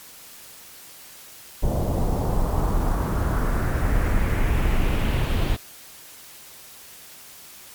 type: noise with low-pass filter sweep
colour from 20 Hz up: brown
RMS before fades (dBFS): -21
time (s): 1.62-5.57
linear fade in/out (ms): 20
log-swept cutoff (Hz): 660 to 3600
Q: 2.1
effects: white hiss -44 dBFS RMS until 7.74 s + MP3 96 kbps